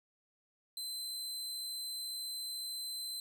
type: tone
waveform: sawtooth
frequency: 4067 Hz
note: C8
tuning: 50 cents flat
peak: -36 dBFS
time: 0.77-3.2 s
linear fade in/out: 2 ms
effects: none